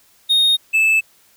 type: tone pair in turn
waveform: triangle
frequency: 3711 / 2624 Hz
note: A#7 / E7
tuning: -9 / -9 cents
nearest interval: tritone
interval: 600 cents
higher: first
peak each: -10 dBFS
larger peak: neither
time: 0.29-0.57 / 0.73-1.01 s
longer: neither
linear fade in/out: 20 ms
effects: white hiss -54 dBFS RMS until 1.36 s